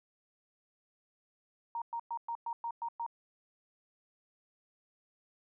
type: tone bursts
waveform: sine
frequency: 932.3 Hz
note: A#5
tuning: in tune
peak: -34 dBFS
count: 8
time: 1.75-3.064 s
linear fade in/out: 2 ms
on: 68 ms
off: 110 ms
effects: none